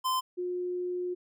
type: tone pair in turn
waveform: square / sine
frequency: 1032 / 358.7 Hz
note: C6 / F4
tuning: -24 / +46 cents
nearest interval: octave + tritone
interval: 1830 cents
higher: first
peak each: -27 / -30 dBFS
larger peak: first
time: 0.04-0.21 / 0.37-1.15 s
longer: second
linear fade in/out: 20 ms
effects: none